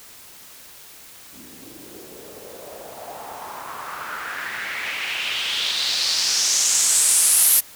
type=noise with low-pass filter sweep; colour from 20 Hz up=blue; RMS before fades=-23 dBFS; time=1.32-7.61 s; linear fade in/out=20 ms; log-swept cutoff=240 to 12000 Hz; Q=3.3; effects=white hiss -44 dBFS RMS until 7.75 s